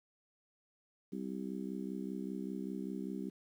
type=harmonic tone; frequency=65.1 Hz; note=C2; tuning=8 cents flat; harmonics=3 / 4 / 5 / 6; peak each=-41 / -43 / -45 / -47 dBFS; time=1.12-3.3 s; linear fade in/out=10 ms; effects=11-bit